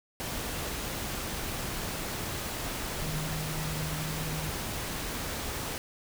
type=tone in noise; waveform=sine; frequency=155.2 Hz; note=D#3; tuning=4 cents flat; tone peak=-34 dBFS; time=3.02-4.49 s; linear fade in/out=0 ms; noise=pink; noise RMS=-35 dBFS; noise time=0.2-5.78 s; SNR=-2 dB; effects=none